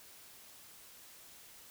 silence, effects white hiss -56 dBFS RMS until 1.7 s

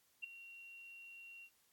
sine tone with ADSR envelope, 2748 Hz, F7, 29 cents flat, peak -38 dBFS, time 0.22-1.5 s, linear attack 22 ms, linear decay 5 ms, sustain -14 dB, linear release 63 ms, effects white hiss -74 dBFS RMS until 1.72 s + AAC 64 kbps

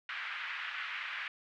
pink band-pass noise, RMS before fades -40 dBFS, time 0.09-1.28 s, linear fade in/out 2 ms, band 1400 to 2700 Hz, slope 24 dB/octave, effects none

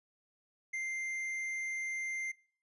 triangle tone with tanh clipping, 2093 Hz, C7, in tune, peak -36 dBFS, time 0.73-2.32 s, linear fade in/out 10 ms, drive 11 dB, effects noise-tail reverb RT60 0.5 s tail -24 dB re dry + resampled to 24000 Hz

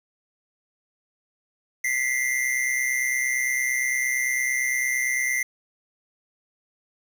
square tone pair together, 1964.2 / 2093 Hz, B6 / C7, -10 / 0 cents, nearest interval minor second, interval 110 cents, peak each -27 / -25 dBFS, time 1.84-5.43 s, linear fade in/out 5 ms, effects 8-bit

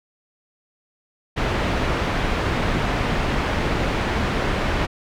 pink low-pass noise, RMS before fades -22 dBFS, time 1.36-4.87 s, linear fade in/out 20 ms, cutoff 2600 Hz, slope 12 dB/octave, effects none

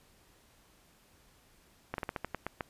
slowing click train, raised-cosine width 0.5 ms, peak -19 dBFS, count 9, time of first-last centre 1.94-2.608 s, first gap 42 ms, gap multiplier 1.19, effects pink hiss -64 dBFS RMS until 2.69 s + resampled to 32000 Hz

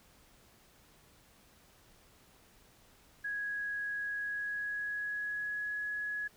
sine tone with pitch glide, 1661.2 to 1683.4 Hz, G#6 to G#6, 0 to +23 cents, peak -34 dBFS, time 3.24-6.28 s, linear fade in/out 10 ms, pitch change +23 cents, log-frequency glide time 4.08-5.8 s, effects pink hiss -63 dBFS RMS until 6.36 s

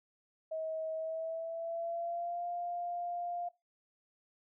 sine tone with pitch glide, 638 to 699.8 Hz, D#5 to F5, +43 to +3 cents, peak -35 dBFS, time 0.51-3.49 s, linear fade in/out 10 ms, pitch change +160 cents, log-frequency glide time 0.94-2.46 s, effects noise-tail reverb RT60 0.2 s tail -18 dB re dry

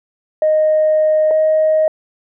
sine tone pair in turn, 620 / 625.8 Hz, D#5 / D#5, -6 / +10 cents, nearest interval unison, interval 16 cents, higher second, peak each -9 dBFS, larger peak neither, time 0.42-1.31 / 1.31-1.88 s, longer first, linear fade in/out 2 ms, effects tanh soft clip ceiling -6 dBFS

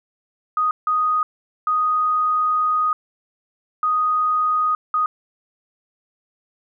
sine tone bursts at uneven times, 1244.5 Hz, D#6, in tune, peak -16 dBFS, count 5, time 0.57-0.71 / 0.87-1.23 / 1.67-2.93 / 3.83-4.75 / 4.94-5.06 s, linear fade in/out 2 ms, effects none

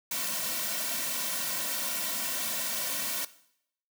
white noise with comb filter, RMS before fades -32 dBFS, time 0.11-3.25 s, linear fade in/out 5 ms, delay 2.4 ms, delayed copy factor -0.8, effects noise-tail reverb RT60 0.7 s tail -17 dB re dry + high-pass 200 Hz 12 dB/octave

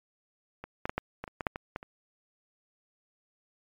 clicks, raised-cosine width 0.5 ms, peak -25 / -16 / -16 / -14 / -21 / -28 / -18 / -11 / -20 / -19 / -30 dBFS, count 11, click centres 0.64 / 0.855 / 0.895 / 0.98 / 1.24 / 1.278 / 1.408 / 1.468 / 1.559 / 1.761 / 1.829 s, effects MP3 96 kbps

